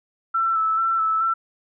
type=tone with vibrato; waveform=sine; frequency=1326 Hz; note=E6; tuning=10 cents sharp; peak=-18 dBFS; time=0.34-1.34 s; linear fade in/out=10 ms; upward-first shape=square; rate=2.3 Hz; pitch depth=21 cents each way; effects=none